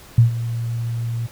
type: tone with ADSR envelope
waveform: sine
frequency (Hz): 116.8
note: A#2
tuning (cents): +4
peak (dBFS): -6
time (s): 0.18-1.27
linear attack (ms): 4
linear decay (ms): 120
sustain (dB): -15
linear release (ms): 12
effects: pink hiss -44 dBFS RMS until 1.31 s